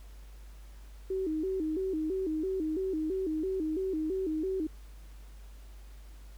sine tone with vibrato, 344.4 Hz, F4, 24 cents flat, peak -29 dBFS, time 1.1-4.67 s, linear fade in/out 5 ms, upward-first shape square, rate 3 Hz, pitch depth 170 cents each way, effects added 50 Hz sine -46 dBFS peak until 6.37 s + pink hiss -61 dBFS RMS until 6.37 s

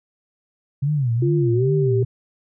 sine tone with vibrato, 132 Hz, C3, 16 cents sharp, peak -17 dBFS, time 0.82-2.05 s, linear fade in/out 10 ms, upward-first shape sine, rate 2.4 Hz, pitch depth 240 cents each way
sine tone with pitch glide, 346.3 to 391 Hz, F4 to G4, -15 to -4 cents, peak -19 dBFS, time 1.22-2.03 s, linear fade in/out 5 ms, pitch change +211 cents, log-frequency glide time 1.52-1.63 s
effects none

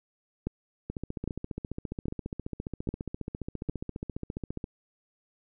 two click trains, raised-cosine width 3 ms, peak -17 / -21 dBFS, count 5 / 56, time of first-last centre 0.47-3.696 / 0.9-4.641 s, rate 1.24 / 14.7 Hz, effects none

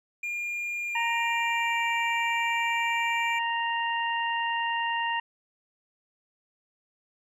triangle tone with pitch glide, 2410 to 2345 Hz, D7 to D7, +44 to -3 cents, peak -28 dBFS, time 0.23-3.39 s, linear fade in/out 5 ms, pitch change -47 cents, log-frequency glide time 0.81-1.8 s
harmonic tone, 930 Hz, A#5, 4 cents flat, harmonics 1 / 2 / 3, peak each -28 / -31 / -33 dBFS, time 0.95-5.2 s, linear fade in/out 5 ms
effects none

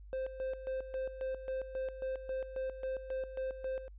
triangle tone with tremolo, 523.3 Hz, C5, in tune, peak -32 dBFS, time 0.13-3.88 s, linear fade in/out 0 ms, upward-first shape square, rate 3.7 Hz, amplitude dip 70%, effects added 50 Hz sine -49 dBFS peak until 3.98 s + resampled to 8000 Hz

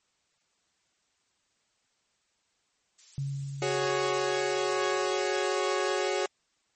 violet noise, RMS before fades -45 dBFS, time 2.98-5.66 s, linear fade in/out 10 ms
sine tone with exponential decay, 138.59 Hz, C#3, in tune, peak -28 dBFS, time 3.18-5.48 s, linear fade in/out 0 ms, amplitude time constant 500 ms
sawtooth chord, F# suspended second, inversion none, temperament equal, 370 / 415.3 / 554.4 Hz, F#4 / G#4 / C#5, 0 / 0 / 0 cents, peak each -26 / -27 / -28 dBFS, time 3.62-6.26 s, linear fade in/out 2 ms
effects white hiss -73 dBFS RMS until 6.75 s + MP3 32 kbps

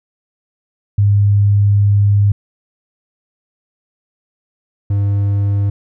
sine / triangle tone pair in turn, 101.7 / 100.59 Hz, G#2 / G2, -36 / +45 cents, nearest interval unison, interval 19 cents, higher first, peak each -8 / -10 dBFS, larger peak first, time 0.98-2.32 / 4.9-5.7 s, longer first, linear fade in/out 5 ms, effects none

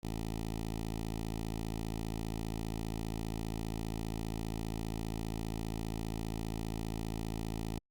10% pulse tone with notch filter, 55 Hz, A1, in tune, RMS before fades -38 dBFS, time 0.03-7.79 s, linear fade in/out 5 ms, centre 1500 Hz, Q 1.2, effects Opus 48 kbps

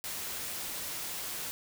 white noise, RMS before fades -38 dBFS, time 0.04-1.51 s, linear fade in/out 0 ms, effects none

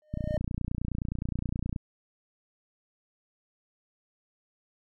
triangle tone with exponential growth, 610 Hz, D#5, 34 cents flat, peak -25 dBFS, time 0.02-0.37 s, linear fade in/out 1 ms, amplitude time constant 75 ms
click train, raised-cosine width 5 ms, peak -19 dBFS, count 49, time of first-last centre 0.14-1.762 s, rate 29.6 Hz
effects none

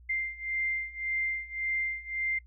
sine beating tone pair, 2093 / 2094.8 Hz, C7 / C7, 0 / +1 cents, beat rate 1.8 Hz, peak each -34 / -32 dBFS, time 0.09-2.39 s, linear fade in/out 10 ms, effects noise-tail reverb RT60 0.1 s tail -23 dB re dry + added 60 Hz sine -51 dBFS peak until 2.46 s

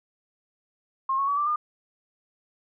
sine tone with pitch steps, 1069 / 1102.9 / 1137.8 / 1173.9 / 1211.1 Hz, C6 / C#6 / C#6 / D6 / D#6, +37 / -9 / +45 / -1 / -47 cents, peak -22 dBFS, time 1.09-1.56 s, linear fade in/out 5 ms, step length 94 ms, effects none

